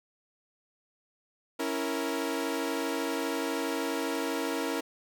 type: chord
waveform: sawtooth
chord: A# diminished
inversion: first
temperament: equal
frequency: 277.2 / 329.6 / 466.2 Hz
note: C#4 / E4 / A#4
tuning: 0 / 0 / 0 cents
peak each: -30 dBFS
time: 1.59-4.81 s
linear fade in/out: 10 ms
effects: none